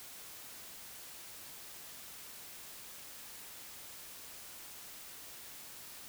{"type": "silence", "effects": ["white hiss -50 dBFS RMS until 6.08 s"]}